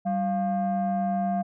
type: tone pair together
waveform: sine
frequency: 193.37 / 698.5 Hz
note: G3 / F5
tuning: -23 / 0 cents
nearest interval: octave + minor seventh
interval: 2223 cents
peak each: -24 dBFS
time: 0.05-1.43 s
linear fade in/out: 20 ms
effects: tanh soft clip ceiling -20 dBFS